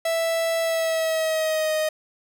45% pulse tone with pitch glide, 659.3 to 622.3 Hz, E5 to D#5, 0 to 0 cents, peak -21 dBFS, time 0.05-1.89 s, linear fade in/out 5 ms, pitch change -100 cents, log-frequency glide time 0.61-1.74 s, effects none

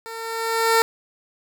15% pulse tone with level ramp, 453.6 Hz, A#4, 47 cents flat, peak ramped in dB -27 to -7 dBFS, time 0.06-0.82 s, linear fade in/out 0 ms, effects none

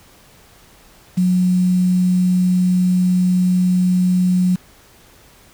sine tone with quantisation, 181.8 Hz, F#3, 30 cents flat, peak -12 dBFS, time 1.17-4.56 s, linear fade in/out 10 ms, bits 6, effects pink hiss -48 dBFS RMS until 5.53 s

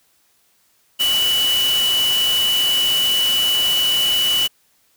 sine tone in noise, 2960 Hz, F#7, in tune, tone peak -15 dBFS, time 0.99-4.48 s, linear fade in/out 20 ms, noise white, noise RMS -25 dBFS, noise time 0.99-4.48 s, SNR +7 dB, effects white hiss -60 dBFS RMS until 4.96 s

